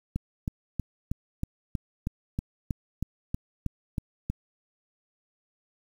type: click train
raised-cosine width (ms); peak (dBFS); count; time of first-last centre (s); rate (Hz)
5; -16; 14; 0.16-4.3; 3.14
effects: 8-bit